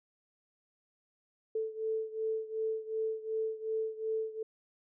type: beating tone pair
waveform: sine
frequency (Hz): 440 / 442.7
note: A4 / A4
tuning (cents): 0 / +11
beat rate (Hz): 2.7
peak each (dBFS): -34 / -37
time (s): 1.55-4.43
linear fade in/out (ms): 5
effects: none